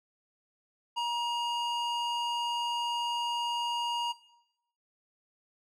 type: tone with band-pass filter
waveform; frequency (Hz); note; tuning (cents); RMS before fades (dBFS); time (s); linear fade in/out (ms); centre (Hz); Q
square; 949; A#5; +31; -31; 0.96-4.13; 20; 2000; 0.97
effects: noise-tail reverb RT60 0.8 s tail -17 dB re dry